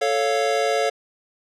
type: chord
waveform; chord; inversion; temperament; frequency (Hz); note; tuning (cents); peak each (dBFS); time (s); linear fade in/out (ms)
square; A augmented; none; equal; 440 / 554.4 / 698.5; A4 / C#5 / E#5; 0 / 0 / 0; -24; 0.01-0.9; 10
effects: low-pass 7000 Hz 12 dB/octave